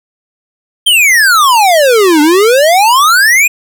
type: exponential two-way sweep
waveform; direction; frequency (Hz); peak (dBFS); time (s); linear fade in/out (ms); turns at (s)
square; down then up; 3235 to 289.8 to 2534; -5; 0.86-3.48; 10; 2.21
effects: none